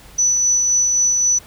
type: tone with tremolo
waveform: sine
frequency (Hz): 5960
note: F#8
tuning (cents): +12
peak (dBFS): -12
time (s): 0.18-1.39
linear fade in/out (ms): 10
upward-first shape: sine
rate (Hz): 3.8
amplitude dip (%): 25
effects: added 50 Hz sine -45 dBFS peak until 1.46 s + pink hiss -44 dBFS RMS until 1.46 s